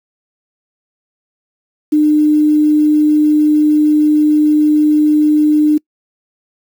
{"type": "tone with quantisation", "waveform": "sine", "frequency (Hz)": 302.1, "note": "D4", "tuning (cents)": 49, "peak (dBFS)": -7, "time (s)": [1.92, 5.78], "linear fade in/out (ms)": 10, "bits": 6, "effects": ["noise-tail reverb RT60 0.1 s tail -26 dB re dry"]}